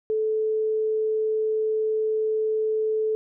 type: tone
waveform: sine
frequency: 435.4 Hz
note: A4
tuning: 18 cents flat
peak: -21 dBFS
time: 0.1-3.15 s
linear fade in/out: 0 ms
effects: none